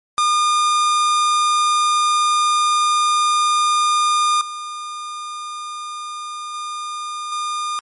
45% pulse tone with level steps, 1212 Hz, D#6, 46 cents flat, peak -14 / -27 / -25 / -21 dBFS, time 0.18-7.79 s, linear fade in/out 0 ms, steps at 4.41 / 6.54 / 7.32 s, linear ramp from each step 2 ms, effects MP3 48 kbps

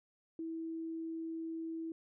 sine tone, 326.2 Hz, E4, 18 cents flat, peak -38 dBFS, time 0.39-1.92 s, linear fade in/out 2 ms, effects none

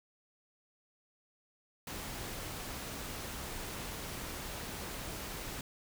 pink noise, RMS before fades -42 dBFS, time 1.87-5.61 s, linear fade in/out 2 ms, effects none

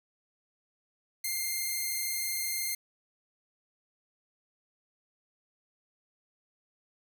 5% pulse tone pair together, 2103 / 2156 Hz, C7 / C#7, +8 / -49 cents, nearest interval unison, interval 43 cents, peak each -21 / -29 dBFS, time 1.24-2.75 s, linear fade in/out 5 ms, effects none

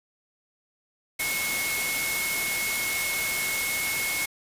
sine tone in noise, 2184 Hz, C#7, 26 cents flat, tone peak -28 dBFS, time 1.19-4.26 s, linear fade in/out 10 ms, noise white, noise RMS -29 dBFS, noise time 1.19-4.26 s, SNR -2 dB, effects resampled to 32000 Hz

